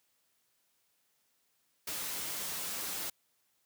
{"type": "noise with comb filter", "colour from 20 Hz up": "white", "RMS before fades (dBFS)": -38, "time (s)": [1.87, 3.1], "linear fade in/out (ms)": 5, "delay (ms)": 8.3, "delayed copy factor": -0.5, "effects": ["white hiss -75 dBFS RMS until 3.65 s", "high-pass 80 Hz 12 dB/octave"]}